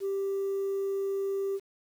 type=tone; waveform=sine; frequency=392.4 Hz; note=G4; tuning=2 cents sharp; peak=-26 dBFS; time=0-1.6 s; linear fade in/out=50 ms; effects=tanh soft clip ceiling -26 dBFS + 9-bit